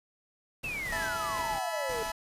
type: noise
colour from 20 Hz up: pink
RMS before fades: -43 dBFS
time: 0.63-1.42 s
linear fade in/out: 10 ms
type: exponential sweep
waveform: sine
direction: down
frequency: 2704 to 434.4 Hz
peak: -33 dBFS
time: 0.64-2.03 s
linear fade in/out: 2 ms
type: noise bursts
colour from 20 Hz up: pink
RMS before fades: -43 dBFS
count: 3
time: 0.85-2.11 s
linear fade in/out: 5 ms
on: 220 ms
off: 300 ms
type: chord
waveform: 25% pulse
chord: E suspended fourth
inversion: none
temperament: equal with one note detuned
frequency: 659.3 / 857.4 / 987.8 Hz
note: E5 / A5 / B5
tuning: 0 / -45 / 0 cents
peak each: -34 dBFS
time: 0.92-2.12 s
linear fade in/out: 5 ms
effects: resampled to 32000 Hz